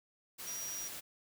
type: tone in noise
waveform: sine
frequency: 5750 Hz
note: F8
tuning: 50 cents sharp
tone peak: -40 dBFS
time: 0.46-0.89 s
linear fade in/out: 20 ms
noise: white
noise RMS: -45 dBFS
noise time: 0.38-1.01 s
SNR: +2 dB
effects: none